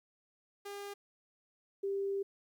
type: tone pair in turn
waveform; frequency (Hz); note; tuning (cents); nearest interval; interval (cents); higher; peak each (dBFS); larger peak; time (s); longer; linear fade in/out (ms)
sawtooth / sine; 403.5 / 394.7; G#4 / G4; -50 / +12; unison; 38; first; -38 / -32; second; 0.65-0.94 / 1.83-2.23; second; 10
effects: 12-bit